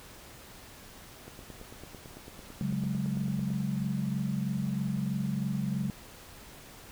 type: click train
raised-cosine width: 2 ms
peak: -32 dBFS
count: 21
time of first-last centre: 1.28-3.505 s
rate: 8.99 Hz
type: chord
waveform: sine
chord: C# suspended fourth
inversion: none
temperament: just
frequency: 138.59 / 184.79 / 207.9 Hz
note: C#3 / F#3 / G#3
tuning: 0 / -2 / +2 cents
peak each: -33 dBFS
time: 2.61-5.9 s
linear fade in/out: 0 ms
effects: pink hiss -50 dBFS RMS until 6.91 s